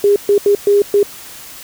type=tone bursts at uneven times; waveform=sine; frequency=406.4 Hz; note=G#4; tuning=38 cents flat; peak=-7 dBFS; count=5; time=0.04-0.16 / 0.29-0.38 / 0.46-0.55 / 0.67-0.82 / 0.94-1.03 s; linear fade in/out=2 ms; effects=white hiss -34 dBFS RMS until 1.63 s